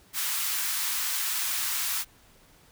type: high-pass noise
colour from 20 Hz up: white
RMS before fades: -29 dBFS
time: 0.13-2.05 s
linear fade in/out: 50 ms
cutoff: 990 Hz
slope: 24 dB/octave
effects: pink hiss -58 dBFS RMS until 2.71 s